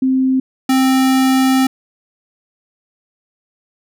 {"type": "tone pair in turn", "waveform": ["sine", "square"], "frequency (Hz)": [261.6, 262.7], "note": ["C4", "C4"], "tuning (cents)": [0, 7], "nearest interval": "unison", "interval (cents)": 7, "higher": "second", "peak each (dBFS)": -11, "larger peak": "neither", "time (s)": [[0.02, 0.4], [0.69, 1.67]], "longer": "second", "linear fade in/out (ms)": 5, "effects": []}